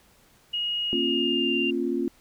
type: tone with pitch glide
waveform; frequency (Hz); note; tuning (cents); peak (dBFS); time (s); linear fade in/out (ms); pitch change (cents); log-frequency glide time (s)
sine; 2878 to 2786; F#7 to F7; -49 to -5; -25; 0.53-1.71; 10; -56; 0.86-1.56
type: chord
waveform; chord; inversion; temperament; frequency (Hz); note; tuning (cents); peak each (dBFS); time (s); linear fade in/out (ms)
sine; Bb minor; none; equal with one note detuned; 233.1 / 272.3 / 349.2; Bb3 / Db4 / F4; 0 / -31 / 0; -30 / -28 / -27; 0.93-2.08; 0
effects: pink hiss -59 dBFS RMS until 2.2 s